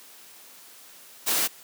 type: noise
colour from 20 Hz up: white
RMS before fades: -24 dBFS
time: 1.26-1.48 s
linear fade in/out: 20 ms
effects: white hiss -49 dBFS RMS until 1.63 s + high-pass 200 Hz 12 dB/octave